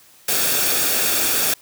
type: noise with comb filter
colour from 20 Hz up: white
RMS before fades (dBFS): -19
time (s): 0.28-1.54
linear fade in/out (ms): 5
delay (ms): 0.99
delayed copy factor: -0.5
effects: white hiss -50 dBFS RMS until 1.61 s + high-pass 60 Hz 12 dB/octave